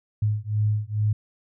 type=beating tone pair; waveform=sine; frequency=104.9 / 107.2 Hz; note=G#2 / A2; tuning=+18 / -45 cents; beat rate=2.3 Hz; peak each=-24 dBFS; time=0.22-1.13 s; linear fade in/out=5 ms; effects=none